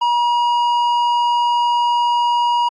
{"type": "tone with tanh clipping", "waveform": "sine", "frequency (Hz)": 957, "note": "A#5", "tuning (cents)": 45, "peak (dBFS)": -15, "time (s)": [0.01, 2.69], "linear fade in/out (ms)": 10, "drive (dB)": 9, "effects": ["AAC 64 kbps"]}